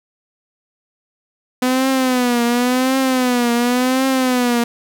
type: tone with vibrato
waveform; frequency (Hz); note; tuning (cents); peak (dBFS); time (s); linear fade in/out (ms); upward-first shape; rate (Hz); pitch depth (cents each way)
sawtooth; 250.8; B3; +27; -10; 1.62-4.64; 5; triangle; 0.92; 110
effects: none